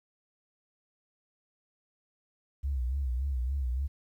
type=tone with vibrato; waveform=sine; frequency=65.41 Hz; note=C2; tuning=in tune; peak=-27 dBFS; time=2.63-3.88 s; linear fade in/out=20 ms; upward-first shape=sine; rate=3.5 Hz; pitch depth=130 cents each way; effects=tanh soft clip ceiling -23 dBFS + 11-bit